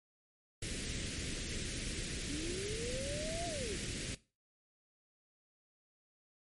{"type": "band-stop noise", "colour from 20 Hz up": "pink", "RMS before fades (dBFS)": -40, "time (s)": [0.62, 4.15], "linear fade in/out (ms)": 5, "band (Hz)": [470, 1800], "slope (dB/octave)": 24}
{"type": "linear two-way sweep", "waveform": "sine", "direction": "up then down", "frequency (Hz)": [268.6, 700, 330], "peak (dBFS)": -40, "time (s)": [2.28, 3.77], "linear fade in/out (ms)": 20, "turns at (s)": 3.46}
{"effects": ["noise-tail reverb RT60 0.3 s tail -18 dB re dry", "MP3 48 kbps"]}